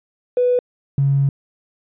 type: tone pair in turn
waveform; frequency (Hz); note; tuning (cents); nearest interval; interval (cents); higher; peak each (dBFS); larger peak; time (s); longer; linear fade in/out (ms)
triangle; 494.4 / 138.74; B4 / C#3; +2 / +2; octave + minor seventh; 2200; first; -9; neither; 0.37-0.59 / 0.98-1.29; second; 2
effects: tanh soft clip ceiling -11 dBFS + resampled to 8000 Hz